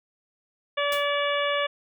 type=harmonic tone; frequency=575 Hz; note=D5; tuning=37 cents flat; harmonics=1 / 2 / 3 / 4 / 5 / 6; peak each=-26 / -29 / -31 / -32 / -33 / -34 dBFS; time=0.77-1.67 s; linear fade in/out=10 ms
type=noise with exponential decay; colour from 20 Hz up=white; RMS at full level=-32 dBFS; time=0.92-1.1 s; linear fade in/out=2 ms; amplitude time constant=37 ms
effects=none